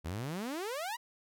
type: exponential sweep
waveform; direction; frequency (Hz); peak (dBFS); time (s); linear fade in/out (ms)
sawtooth; up; 74.8 to 1000; -32; 0.04-0.97; 20
effects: none